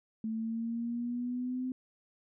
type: exponential sweep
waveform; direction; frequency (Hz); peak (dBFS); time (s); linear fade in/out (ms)
sine; up; 220 to 257.5; -32; 0.24-1.72; 2
effects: none